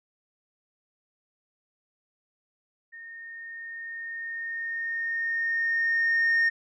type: tone with level ramp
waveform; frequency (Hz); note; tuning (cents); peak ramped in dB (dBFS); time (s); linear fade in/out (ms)
sine; 1837; A#6; -26; -41 to -17; 2.92-6.5; 20
effects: tanh soft clip ceiling -18 dBFS